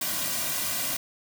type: noise with comb filter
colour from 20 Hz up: white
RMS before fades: -29 dBFS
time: 0.01-0.97 s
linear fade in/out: 5 ms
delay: 2.3 ms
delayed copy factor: -0.85
effects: none